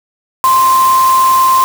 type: tone in noise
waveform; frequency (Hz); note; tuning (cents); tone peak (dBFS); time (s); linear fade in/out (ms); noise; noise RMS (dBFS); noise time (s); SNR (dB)
sine; 1046.5; C6; 0; -6; 0.44-1.64; 0; white; -21; 0.44-1.64; +12
effects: none